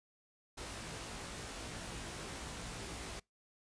pink noise with comb filter, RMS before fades -45 dBFS, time 0.57-3.2 s, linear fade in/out 10 ms, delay 18 ms, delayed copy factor +0.7, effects noise-tail reverb RT60 0.2 s tail -26 dB re dry + resampled to 22050 Hz

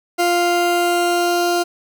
40% pulse tone pair together, 349.2 / 698.5 Hz, F4 / F5, 0 / 0 cents, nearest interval octave, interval 1200 cents, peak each -17 dBFS, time 0.18-1.64 s, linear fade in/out 20 ms, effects none

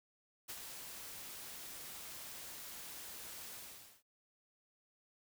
white noise with ADSR envelope, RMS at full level -44 dBFS, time 0.48-4.03 s, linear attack 20 ms, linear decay 53 ms, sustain -5 dB, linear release 490 ms, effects none

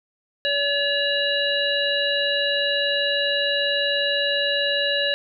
harmonic tone with a mistuned harmonic, 569 Hz, C#5, 45 cents sharp, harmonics 1 / 3 / 5 / 7, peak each -25 / -25 / -25 / -25 dBFS, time 0.45-5.14 s, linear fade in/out 0 ms, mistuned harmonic 7, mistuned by -24 cents, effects none

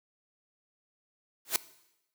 white noise with exponential growth, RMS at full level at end -22 dBFS, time 1.45-1.56 s, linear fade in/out 1 ms, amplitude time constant 22 ms, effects noise-tail reverb RT60 0.9 s tail -18 dB re dry + high-pass 200 Hz 12 dB/octave

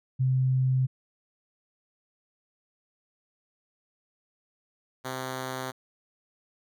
sine / 5% pulse tone pair in turn, 130 / 130 Hz, C3 / C3, -11 / -11 cents, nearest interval unison, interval 0 cents, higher neither, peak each -21 dBFS, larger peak neither, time 0.19-0.87 / 5.04-5.72 s, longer neither, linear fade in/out 20 ms, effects none

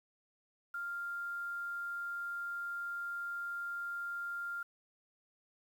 sine tone with quantisation, 1396.9 Hz, F6, in tune, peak -37 dBFS, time 0.74-4.63 s, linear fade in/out 5 ms, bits 10, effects none

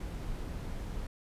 brown noise, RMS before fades -38 dBFS, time 0-1.07 s, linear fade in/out 5 ms, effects resampled to 32000 Hz

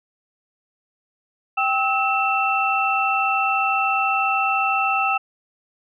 sine tone cluster, 781 / 1295 / 2683 Hz, G5 / E6 / E7, -7 / -31 / +30 cents, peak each -22 dBFS, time 1.57-5.18 s, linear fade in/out 10 ms, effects none

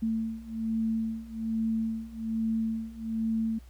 sine beating tone pair, 223 / 224.2 Hz, A3 / A3, +23 / +33 cents, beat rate 1.2 Hz, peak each -32 / -30 dBFS, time 0.02-3.59 s, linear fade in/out 10 ms, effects added 60 Hz sine -47 dBFS peak until 3.69 s + pink hiss -62 dBFS RMS until 3.69 s

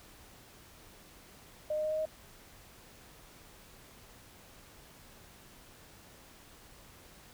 sine tone with pitch steps, 610 / 614.2 / 618.5 / 622.8 / 627.1 Hz, D#5 / D#5 / D#5 / D#5 / D#5, -34 / -23 / -10 / +2 / +13 cents, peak -30 dBFS, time 1.7-2.055 s, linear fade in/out 5 ms, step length 71 ms, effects pink hiss -56 dBFS RMS until 7.33 s

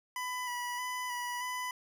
25% pulse tone with vibrato, 987.8 Hz, B5, in tune, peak -31 dBFS, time 0.16-1.71 s, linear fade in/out 2 ms, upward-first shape square, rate 1.6 Hz, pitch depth 20 cents each way, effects none

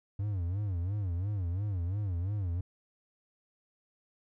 triangle tone with vibrato, 94.6 Hz, F#2, 39 cents sharp, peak -28 dBFS, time 0.19-2.61 s, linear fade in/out 5 ms, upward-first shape sine, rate 2.9 Hz, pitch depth 190 cents each way, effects none

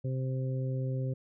harmonic tone, 130.81 Hz, C3, in tune, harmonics 1 / 2 / 3 / 4, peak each -30 / -42 / -43 / -42 dBFS, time 0.04-1.14 s, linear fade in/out 10 ms, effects none

